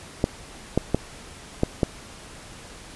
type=clicks; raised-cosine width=2 ms; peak=-5 dBFS; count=5; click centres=0.241 / 0.776 / 0.946 / 1.634 / 1.832 s; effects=pink hiss -43 dBFS RMS until 2.95 s + resampled to 24000 Hz